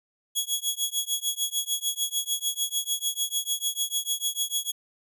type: tone with tremolo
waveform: 15% pulse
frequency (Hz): 3341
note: G#7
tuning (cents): +10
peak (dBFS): -15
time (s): 0.35-4.72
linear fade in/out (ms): 20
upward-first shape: triangle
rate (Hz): 6.7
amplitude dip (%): 100
effects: none